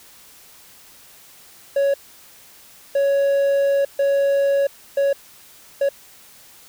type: tone bursts at uneven times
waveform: triangle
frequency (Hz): 557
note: C#5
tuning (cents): +8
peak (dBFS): -13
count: 5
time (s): 1.76-1.94 / 2.95-3.85 / 3.99-4.67 / 4.97-5.13 / 5.81-5.89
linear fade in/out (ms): 5
effects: white hiss -47 dBFS RMS until 6.68 s